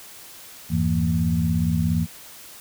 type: tone cluster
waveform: sine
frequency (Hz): 85.5 / 102.6 / 166 / 230.3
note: F2 / G#2 / E3 / A#3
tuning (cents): -36 / -21 / +12 / -21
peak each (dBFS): -25 / -28 / -21 / -26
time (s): 0.69-2.07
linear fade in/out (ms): 50
effects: white hiss -43 dBFS RMS until 2.6 s